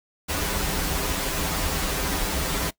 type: noise with comb filter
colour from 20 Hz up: pink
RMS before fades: -26 dBFS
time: 0.28-2.71 s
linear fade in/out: 20 ms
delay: 8.5 ms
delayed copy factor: -0.9
effects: noise-tail reverb RT60 0.1 s tail -20 dB re dry